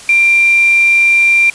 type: tone with quantisation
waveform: sine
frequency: 2373 Hz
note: D7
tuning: 17 cents sharp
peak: -6 dBFS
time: 0.09-1.5 s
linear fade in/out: 2 ms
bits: 4
effects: white hiss -33 dBFS RMS until 1.54 s + resampled to 22050 Hz